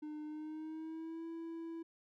triangle tone with pitch glide, 302.9 to 330.3 Hz, D#4 to E4, -46 to +4 cents, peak -40 dBFS, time 0.02-1.83 s, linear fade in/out 10 ms, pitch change +150 cents, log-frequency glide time 0.24-1.26 s, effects none

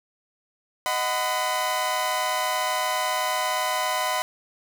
sawtooth chord, B major, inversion first, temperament equal with one note detuned, 622.3 / 740 / 1007.9 Hz, D#5 / F#5 / B5, 0 / 0 / +35 cents, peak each -26 / -25 / -22 dBFS, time 0.86-4.22 s, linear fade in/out 0 ms, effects none

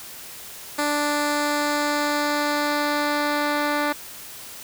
10% pulse tone with low-pass filter sweep, 293.7 Hz, D4, in tune, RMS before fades -23 dBFS, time 0.78-3.93 s, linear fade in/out 10 ms, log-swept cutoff 11000 to 3300 Hz, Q 1, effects white hiss -39 dBFS RMS until 4.63 s

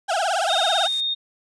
35% pulse tone with vibrato, 727 Hz, F#5, 31 cents flat, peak -18 dBFS, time 0.08-0.88 s, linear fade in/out 20 ms, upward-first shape triangle, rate 18 Hz, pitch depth 250 cents each way
blue noise, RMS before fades -36 dBFS, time 0.3-1.01 s, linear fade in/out 10 ms
sine tone, 3684 Hz, A#7, 21 cents flat, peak -21 dBFS, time 0.48-1.15 s, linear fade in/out 20 ms
effects resampled to 22050 Hz

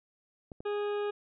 clicks, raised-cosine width 2 ms, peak -30 dBFS, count 2, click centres 0.518 / 0.605 s
harmonic tone, 412.4 Hz, G#4, 12 cents flat, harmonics 1 / 2 / 3 / 4 / 6 / 7 / 8 / 9, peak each -30 / -42 / -43 / -47 / -50 / -53 / -57 / -57 dBFS, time 0.65-1.11 s, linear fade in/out 10 ms
effects none

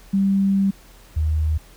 sine tone pair in turn, 195.8 / 77.7 Hz, G3 / D#2, -2 / -2 cents, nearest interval octave + major third, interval 1600 cents, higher first, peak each -15 / -17 dBFS, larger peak first, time 0.13-0.71 / 1.16-1.58 s, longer first, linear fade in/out 10 ms, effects added 42 Hz sine -47 dBFS peak until 1.76 s + pink hiss -50 dBFS RMS until 1.76 s

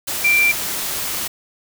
sine tone in noise, 2358 Hz, D7, 6 cents sharp, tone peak -12 dBFS, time 0.24-0.52 s, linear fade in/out 10 ms, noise white, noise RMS -24 dBFS, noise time 0.07-1.28 s, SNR +9 dB, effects none

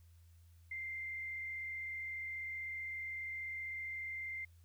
sine tone with frequency modulation, 2093 Hz, C7, in tune, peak -40 dBFS, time 0.71-4.45 s, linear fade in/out 5 ms, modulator 36.2 Hz, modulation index 0.65, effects added 84 Hz sine -59 dBFS peak until 4.64 s + white hiss -75 dBFS RMS until 4.64 s

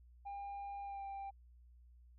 sine tone with pitch glide, 802 to 789.6 Hz, G5 to G5, +39 to +12 cents, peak -40 dBFS, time 0.25-1.31 s, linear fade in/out 20 ms, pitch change -27 cents, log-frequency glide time 0.83-1.04 s, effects tanh soft clip ceiling -42 dBFS + added 60 Hz sine -59 dBFS peak until 2.18 s

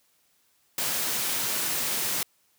white high-pass noise, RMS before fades -28 dBFS, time 0.78-2.23 s, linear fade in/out 2 ms, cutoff 110 Hz, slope 96 dB/octave, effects white hiss -67 dBFS RMS until 2.58 s + high-pass 60 Hz 12 dB/octave

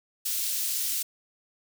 white high-pass noise, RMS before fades -29 dBFS, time 0.25-1.03 s, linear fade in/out 10 ms, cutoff 3800 Hz, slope 12 dB/octave, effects none

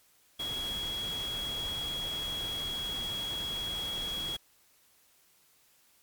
sine tone in noise, 3322 Hz, G#7, in tune, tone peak -33 dBFS, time 0.39-4.37 s, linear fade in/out 10 ms, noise pink, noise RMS -42 dBFS, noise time 0.39-4.37 s, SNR +6 dB, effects white hiss -65 dBFS RMS until 6.02 s + MP3 96 kbps

